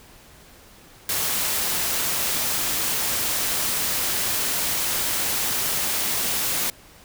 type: noise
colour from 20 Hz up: white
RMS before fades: -24 dBFS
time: 1.09-6.7 s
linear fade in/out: 2 ms
effects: pink hiss -49 dBFS RMS until 7.04 s